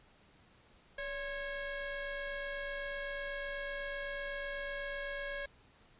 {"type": "ring-modulated tone", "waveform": "35% pulse", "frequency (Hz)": 543, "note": "C#5", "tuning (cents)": -36, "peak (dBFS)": -33, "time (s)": [0.98, 5.46], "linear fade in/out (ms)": 5, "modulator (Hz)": 1110, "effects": ["pink hiss -64 dBFS RMS until 5.99 s", "resampled to 8000 Hz"]}